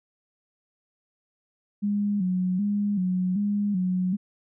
sine tone with vibrato, 193.7 Hz, G3, 20 cents flat, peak -22 dBFS, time 1.82-4.17 s, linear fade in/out 20 ms, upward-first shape square, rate 1.3 Hz, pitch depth 96 cents each way, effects none

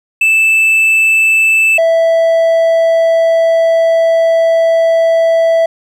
triangle tone pair in turn, 2637 / 659.2 Hz, E7 / E5, 0 / 0 cents, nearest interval 2 octaves, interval 2400 cents, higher first, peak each -5 dBFS, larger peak neither, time 0.21-1.78 / 1.78-5.66 s, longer second, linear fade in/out 5 ms, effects none

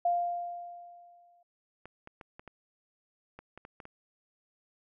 sine tone with exponential decay, 698.5 Hz, F5, in tune, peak -23 dBFS, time 0.05-1.43 s, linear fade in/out 5 ms, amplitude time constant 300 ms
clicks, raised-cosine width 0.5 ms, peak -31 dBFS, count 10, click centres 1.856 / 2.074 / 2.212 / 2.395 / 2.477 / 3.39 / 3.576 / 3.651 / 3.802 / 3.854 s
effects none

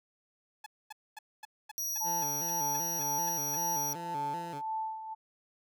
sawtooth tone bursts, 855 Hz, A5, 50 cents flat, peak -38 dBFS, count 12, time 0.64-3.556 s, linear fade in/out 5 ms, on 23 ms, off 240 ms
sawtooth tone, 5770 Hz, F#8, 44 cents flat, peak -30 dBFS, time 1.78-3.93 s, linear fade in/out 0 ms
sine tone with tremolo, 880 Hz, A5, in tune, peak -31 dBFS, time 2-5.15 s, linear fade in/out 20 ms, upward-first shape sine, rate 1.9 Hz, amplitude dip 65%
15% pulse tone with vibrato, 155.56 Hz, D#3, in tune, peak -35 dBFS, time 2.03-4.62 s, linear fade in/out 50 ms, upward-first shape square, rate 2.6 Hz, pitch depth 150 cents each way
effects none

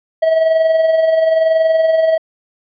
triangle tone with amplitude modulation, 645 Hz, E5, 38 cents flat, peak -6 dBFS, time 0.22-2.18 s, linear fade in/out 10 ms, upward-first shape sine, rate 21 Hz, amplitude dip 45%, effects resampled to 11025 Hz

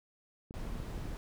clicks, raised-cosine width 3 ms, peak -31 dBFS, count 6, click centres 0.509 / 0.653 / 0.755 / 0.801 / 0.979 / 1.056 s
brown noise, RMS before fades -40 dBFS, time 0.54-1.17 s, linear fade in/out 0 ms
effects none

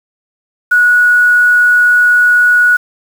sine tone with quantisation, 1462 Hz, F#6, 21 cents flat, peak -5 dBFS, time 0.71-2.77 s, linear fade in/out 10 ms, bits 5, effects none

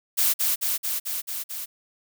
blue noise with echo, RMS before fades -21 dBFS, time 0.17-0.34 s, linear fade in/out 20 ms, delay 220 ms, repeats 6, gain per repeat -2 dB, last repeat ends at 1.66 s, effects none

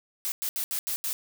blue noise bursts at uneven times, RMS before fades -30 dBFS, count 6, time 0.25-0.32 / 0.42-0.49 / 0.56-0.64 / 0.71-0.79 / 0.87-0.96 / 1.04-1.13 s, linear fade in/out 0 ms, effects none

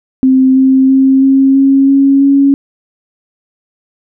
sine tone with pitch steps, 261.6 / 264.2 / 266.8 / 269.4 / 272.1 / 274.8 / 277.5 Hz, C4 / C4 / C4 / C#4 / C#4 / C#4 / C#4, 0 / +17 / +34 / -49 / -32 / -15 / +2 cents, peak -4 dBFS, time 0.23-2.54 s, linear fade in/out 0 ms, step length 330 ms, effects none

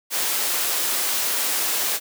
white high-pass noise, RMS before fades -23 dBFS, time 0.1-2 s, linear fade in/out 50 ms, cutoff 340 Hz, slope 12 dB/octave, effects none

